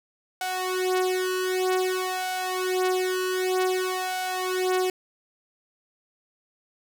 sawtooth tone with flanger, 370 Hz, F#4, in tune, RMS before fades -26 dBFS, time 0.41-4.9 s, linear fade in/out 2 ms, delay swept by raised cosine 1.4 to 3.4 ms, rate 0.53 Hz, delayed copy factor +1, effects none

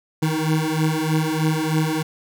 25% pulse beating tone pair, 155.56 / 158.76 Hz, D#3 / D#3, 0 / +35 cents, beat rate 3.2 Hz, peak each -18 dBFS, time 0.22-2.03 s, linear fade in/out 10 ms, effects none

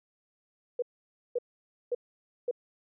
sine tone bursts, 486.7 Hz, B4, 25 cents flat, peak -26 dBFS, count 4, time 0.79-2.512 s, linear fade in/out 5 ms, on 33 ms, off 530 ms, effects none

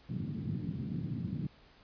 pink band-pass noise, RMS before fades -37 dBFS, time 0.09-1.47 s, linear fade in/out 5 ms, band 120 to 230 Hz, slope 24 dB/octave, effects pink hiss -61 dBFS RMS until 1.83 s + resampled to 11025 Hz

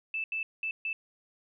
sine tone bursts at uneven times, 2637 Hz, E7, in tune, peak -30 dBFS, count 4, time 0.14-0.24 / 0.32-0.43 / 0.63-0.71 / 0.85-0.93 s, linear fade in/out 2 ms, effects none

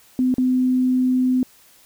sine tone with dropouts, 254.8 Hz, C4, 46 cents flat, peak -15 dBFS, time 0.19-1.43 s, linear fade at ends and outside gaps 1 ms, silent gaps 0.341-0.382 s, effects white hiss -52 dBFS RMS until 1.85 s

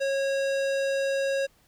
sine tone with hard clipping, 547 Hz, C#5, 23 cents flat, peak -26 dBFS, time 0-1.47 s, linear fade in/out 20 ms, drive 18 dB, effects pink hiss -63 dBFS RMS until 1.67 s

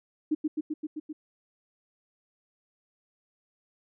sine tone with echo, 306.4 Hz, D#4, 27 cents flat, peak -22 dBFS, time 0.31-0.35 s, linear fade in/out 10 ms, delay 130 ms, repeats 6, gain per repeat -2 dB, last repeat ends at 1.13 s, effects none

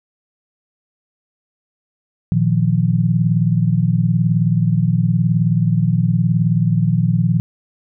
sine chord, Bb suspended fourth, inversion none, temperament equal, 116.54 / 155.56 / 174.61 Hz, Bb2 / Eb3 / F3, 0 / 0 / 0 cents, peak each -17 dBFS, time 2.32-7.4 s, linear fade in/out 0 ms, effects none

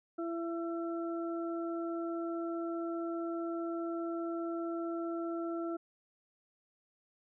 harmonic tone, 335.6 Hz, E4, 31 cents sharp, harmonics 1 / 2 / 4, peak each -35 / -42 / -45 dBFS, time 0.18-5.77 s, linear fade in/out 10 ms, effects none

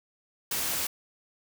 white noise, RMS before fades -30 dBFS, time 0.51-0.87 s, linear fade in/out 5 ms, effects none

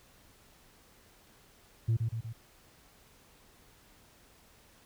sine tone with echo, 113.5 Hz, A#2, 46 cents flat, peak -22 dBFS, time 1.88-1.97 s, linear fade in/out 10 ms, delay 120 ms, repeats 3, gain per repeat -5 dB, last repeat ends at 2.33 s, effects tanh soft clip ceiling -23 dBFS + pink hiss -61 dBFS RMS until 4.85 s

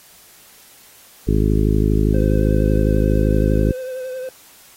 harmonic tone, 52.5 Hz, G#1, 19 cents sharp, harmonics 1 / 2 / 3 / 4 / 5 / 6 / 7 / 8, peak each -17 / -20 / -22 / -23 / -24 / -25 / -25 / -26 dBFS, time 1.27-3.72 s, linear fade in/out 10 ms
triangle tone with vibrato, 514 Hz, C5, 31 cents flat, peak -23 dBFS, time 2.14-4.29 s, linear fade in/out 2 ms, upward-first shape triangle, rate 11 Hz, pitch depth 38 cents each way
effects white hiss -47 dBFS RMS until 4.76 s + AAC 48 kbps

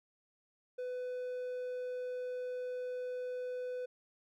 triangle tone, 500 Hz, B4, 21 cents sharp, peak -35 dBFS, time 0.78-3.86 s, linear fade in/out 10 ms, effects none

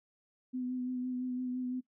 sine tone with vibrato, 251.9 Hz, B3, 34 cents sharp, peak -33 dBFS, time 0.53-1.81 s, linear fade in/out 20 ms, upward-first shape sine, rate 5.9 Hz, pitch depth 21 cents each way, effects noise-tail reverb RT60 0.1 s tail -17 dB re dry

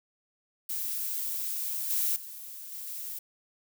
violet noise with level steps, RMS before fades -33 / -28 / -43 / -40 / -38 dBFS, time 0.69-3.19 s, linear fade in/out 5 ms, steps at 1.9 / 2.16 / 2.72 / 2.87 s, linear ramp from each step 2 ms, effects none

